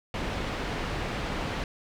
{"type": "low-pass noise", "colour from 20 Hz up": "pink", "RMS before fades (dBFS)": -32, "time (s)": [0.14, 1.64], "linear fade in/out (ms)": 2, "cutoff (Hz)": 3200, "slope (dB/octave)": 12, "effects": []}